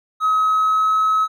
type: tone with pitch glide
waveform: triangle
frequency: 1274 to 1284.3 Hz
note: D#6 to E6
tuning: +41 to -46 cents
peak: -11 dBFS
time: 0.2-1.28 s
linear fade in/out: 50 ms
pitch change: +13 cents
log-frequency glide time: 0.35-0.95 s
effects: tanh soft clip ceiling -10 dBFS